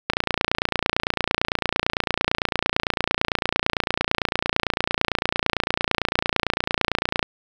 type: click train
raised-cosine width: 0.3 ms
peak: -3 dBFS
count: 207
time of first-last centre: 0.1-7.228 s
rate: 28.9 Hz
effects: 7-bit